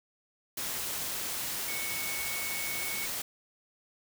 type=tone in noise; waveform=sine; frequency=2217 Hz; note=C#7; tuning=in tune; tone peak=-37 dBFS; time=1.68-3.06 s; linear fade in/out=5 ms; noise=white; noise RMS=-35 dBFS; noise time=0.57-3.22 s; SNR=-5 dB; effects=none